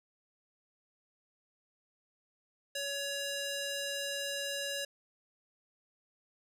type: tone with band-pass filter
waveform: square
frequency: 562 Hz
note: C#5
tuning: 24 cents sharp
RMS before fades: -37 dBFS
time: 2.75-4.85 s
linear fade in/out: 5 ms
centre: 5000 Hz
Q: 0.56
effects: 11-bit